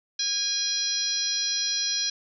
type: harmonic tone with a mistuned harmonic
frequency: 819 Hz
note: G#5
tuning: 24 cents flat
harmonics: 2 / 3 / 4 / 5 / 6 / 7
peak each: -40 / -41 / -33 / -29 / -30 / -29 dBFS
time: 0.19-2.1 s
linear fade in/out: 5 ms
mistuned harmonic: 6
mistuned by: +52 cents
effects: none